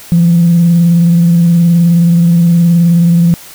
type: tone with vibrato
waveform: sine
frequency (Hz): 170.5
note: F3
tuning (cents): -41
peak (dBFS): -3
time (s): 0.12-3.34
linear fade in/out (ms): 0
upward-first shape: sine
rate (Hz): 19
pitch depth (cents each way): 33
effects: tanh soft clip ceiling 0 dBFS + white hiss -33 dBFS RMS until 3.54 s